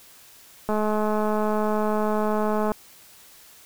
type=click train; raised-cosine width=1 ms; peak=-12 dBFS; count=433; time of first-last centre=0.69-2.718 s; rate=213 Hz; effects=white hiss -50 dBFS RMS until 3.65 s